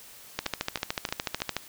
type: two click trains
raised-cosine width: 0.2 ms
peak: -18 / -10 dBFS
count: 4 / 17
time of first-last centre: 0.46-1.403 / 0.39-1.566 s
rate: 3.18 / 13.6 Hz
effects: white hiss -49 dBFS RMS until 1.68 s